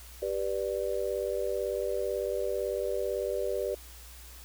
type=chord; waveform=sine; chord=G major; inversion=none; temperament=just; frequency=392 / 490 / 588 Hz; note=G4 / B4 / D5; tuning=0 / -14 / +2 cents; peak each=-33 dBFS; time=0.22-3.75 s; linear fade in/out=5 ms; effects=added 60 Hz sine -48 dBFS peak until 4.44 s + white hiss -51 dBFS RMS until 4.44 s